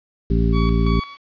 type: harmonic tone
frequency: 56.5 Hz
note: A1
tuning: 47 cents sharp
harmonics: 1 / 2 / 3 / 4 / 5 / 7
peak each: -17 / -23 / -21 / -24 / -27 / -26 dBFS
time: 0.3-1 s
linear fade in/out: 5 ms
type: tone with tremolo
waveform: sawtooth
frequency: 1129 Hz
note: C#6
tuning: 31 cents sharp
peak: -22 dBFS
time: 0.52-1.18 s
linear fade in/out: 50 ms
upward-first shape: square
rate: 2.9 Hz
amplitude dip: 65%
effects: resampled to 11025 Hz + 8-bit